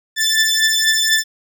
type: beating tone pair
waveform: 15% pulse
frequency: 1760 / 1764.1 Hz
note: A6 / A6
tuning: 0 / +4 cents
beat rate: 4.1 Hz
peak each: -10 dBFS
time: 0.16-1.24 s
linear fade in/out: 50 ms
effects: none